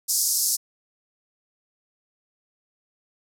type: band-pass noise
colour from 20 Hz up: pink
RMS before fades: -23 dBFS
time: 0.08-0.57 s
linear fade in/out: 20 ms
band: 5000 to 14000 Hz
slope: 48 dB/octave
effects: none